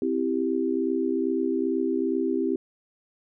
sine chord, C major, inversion none, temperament equal, 261.6 / 329.6 / 392 Hz, C4 / E4 / G4, 0 / 0 / 0 cents, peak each -27 dBFS, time 0.02-2.56 s, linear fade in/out 2 ms, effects none

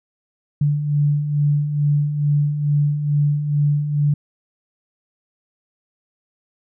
sine beating tone pair, 144.4 / 146.7 Hz, D3 / D3, -29 / -2 cents, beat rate 2.3 Hz, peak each -24 / -16 dBFS, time 0.61-4.14 s, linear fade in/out 5 ms, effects none

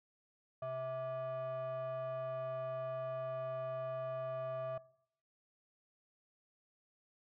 sine tone with frequency modulation, 651 Hz, E5, 22 cents flat, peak -36 dBFS, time 0.62-4.78 s, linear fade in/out 5 ms, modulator 521 Hz, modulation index 0.67, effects noise-tail reverb RT60 0.7 s tail -22 dB re dry + tanh soft clip ceiling -36 dBFS

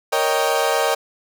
30% pulse chord, Eb dominant seventh, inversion second, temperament equal, 466.2 / 554.4 / 622.3 / 784 Hz, Bb4 / Db5 / Eb5 / G5, 0 / 0 / 0 / 0 cents, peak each -20 dBFS, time 0.12-0.95 s, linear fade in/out 10 ms, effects none

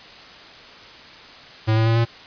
square tone with pitch steps, 110 / 111.99 / 114.01 / 116.07 Hz, A2 / A2 / A#2 / A#2, 0 / +31 / -38 / -7 cents, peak -16 dBFS, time 1.67-2.054 s, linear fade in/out 20 ms, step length 96 ms, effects white hiss -42 dBFS RMS until 2.26 s + resampled to 11025 Hz

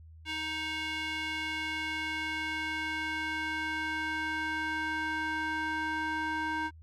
square tone with band-pass filter sweep, 313.2 Hz, D#4, 11 cents sharp, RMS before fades -34 dBFS, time 0.25-6.71 s, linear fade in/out 50 ms, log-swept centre 2600 to 1300 Hz, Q 2, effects added 80 Hz sine -49 dBFS peak until 6.82 s

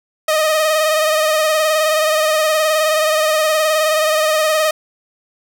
sawtooth tone with vibrato, 622 Hz, D#5, 1 cent flat, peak -9 dBFS, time 0.28-4.71 s, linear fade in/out 5 ms, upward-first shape sine, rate 19 Hz, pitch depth 40 cents each way, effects none

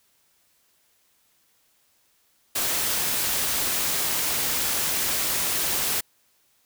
white noise, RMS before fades -25 dBFS, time 2.55-6.01 s, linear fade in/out 10 ms, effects white hiss -65 dBFS RMS until 6.65 s

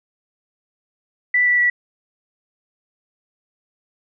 sine tone with pitch steps, 1975.5 / 1961.9 / 1948.3 Hz, B6 / B6 / B6, 0 / -12 / -24 cents, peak -13 dBFS, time 1.34-1.7 s, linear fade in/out 5 ms, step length 120 ms, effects none

